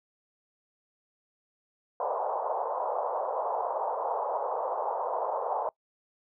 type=band-pass noise; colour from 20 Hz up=white; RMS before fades=-31 dBFS; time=2-5.69 s; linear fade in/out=2 ms; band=480 to 1000 Hz; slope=48 dB/octave; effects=noise-tail reverb RT60 0.1 s tail -22 dB re dry